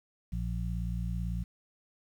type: harmonic tone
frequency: 58 Hz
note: A#1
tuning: 8 cents flat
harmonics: 1 / 2 / 3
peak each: -33 / -37 / -37 dBFS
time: 0.32-1.44 s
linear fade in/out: 10 ms
effects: 10-bit